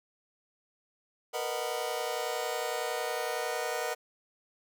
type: chord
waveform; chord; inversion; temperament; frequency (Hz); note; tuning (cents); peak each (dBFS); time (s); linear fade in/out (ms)
sawtooth; B major seventh; third; just; 463 / 493.9 / 617.4 / 740.8; A#4 / B4 / D#5 / F#5; -12 / 0 / -14 / +2; -33; 1.33-3.95; 20
effects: none